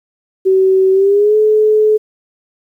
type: tone with pitch glide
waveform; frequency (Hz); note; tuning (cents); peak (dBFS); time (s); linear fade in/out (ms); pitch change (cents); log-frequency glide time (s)
sine; 380 to 429; F#4 to A4; +46 to -44; -7; 0.45-1.98; 20; +210; 0.92-1.36
effects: 8-bit